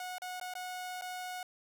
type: tone with dropouts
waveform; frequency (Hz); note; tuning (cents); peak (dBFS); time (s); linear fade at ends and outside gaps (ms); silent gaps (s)
sawtooth; 731; F#5; -21; -35; 0-1.43; 2; 0.183-0.219 / 0.399-0.412 / 0.538-0.552 / 1.012-1.02
effects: none